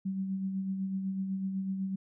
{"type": "tone with tremolo", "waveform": "sine", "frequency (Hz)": 191.8, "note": "G3", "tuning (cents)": -37, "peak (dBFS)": -29, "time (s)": [0.05, 1.96], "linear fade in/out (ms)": 10, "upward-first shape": "sine", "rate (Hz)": 8, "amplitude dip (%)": 40, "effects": []}